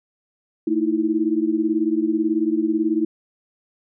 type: tone cluster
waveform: sine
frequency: 222.8 / 316.2 / 334.4 Hz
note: A3 / D#4 / E4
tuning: +22 / +28 / +25 cents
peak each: -26 / -20 / -22 dBFS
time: 0.67-3.05 s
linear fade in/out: 5 ms
effects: none